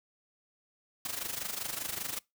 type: noise with amplitude modulation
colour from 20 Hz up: white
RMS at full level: -34 dBFS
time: 1.05-2.19 s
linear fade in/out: 2 ms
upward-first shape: sine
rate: 25.1 Hz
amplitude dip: 75%
effects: noise-tail reverb RT60 0.2 s tail -24 dB re dry